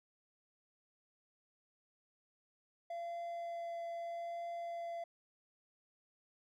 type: tone with vibrato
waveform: triangle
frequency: 682 Hz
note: F5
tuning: 41 cents flat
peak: -38 dBFS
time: 2.9-5.04 s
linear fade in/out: 5 ms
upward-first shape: triangle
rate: 0.79 Hz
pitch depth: 9 cents each way
effects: none